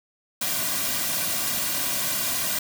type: noise with comb filter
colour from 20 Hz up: white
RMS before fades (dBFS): -26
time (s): 0.41-2.59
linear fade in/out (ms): 5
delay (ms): 2.3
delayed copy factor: -0.7
effects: none